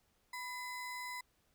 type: ring-modulated tone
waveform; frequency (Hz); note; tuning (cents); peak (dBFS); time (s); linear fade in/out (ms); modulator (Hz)
square; 1509; F#6; +34; -39; 0.33-1.21; 5; 522
effects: pink hiss -75 dBFS RMS until 1.54 s